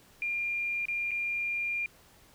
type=tone with dropouts; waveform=sine; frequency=2400 Hz; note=D7; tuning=37 cents sharp; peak=-29 dBFS; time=0.22-1.86 s; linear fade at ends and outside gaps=1 ms; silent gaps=0.855-0.884 / 1.109-1.115 s; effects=pink hiss -59 dBFS RMS until 2.34 s